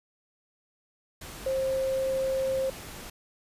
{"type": "tone in noise", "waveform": "sine", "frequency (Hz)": 530, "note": "C5", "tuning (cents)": 22, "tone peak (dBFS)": -25, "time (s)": [1.46, 2.7], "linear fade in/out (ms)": 5, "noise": "pink", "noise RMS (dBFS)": -42, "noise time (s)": [1.21, 3.1], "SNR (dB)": 14, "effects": ["resampled to 32000 Hz"]}